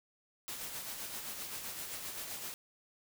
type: noise with tremolo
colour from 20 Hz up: white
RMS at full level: -41 dBFS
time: 0.48-2.54 s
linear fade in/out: 0 ms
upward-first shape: sine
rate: 7.7 Hz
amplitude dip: 40%
effects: none